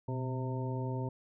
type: harmonic tone with a mistuned harmonic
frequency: 130.1 Hz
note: C3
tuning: 9 cents flat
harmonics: 1 / 2 / 3 / 4 / 5 / 7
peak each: -34 / -41 / -42 / -45 / -48 / -44 dBFS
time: 0.08-1.09 s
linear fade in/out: 5 ms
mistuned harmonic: 1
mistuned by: -83 cents
effects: none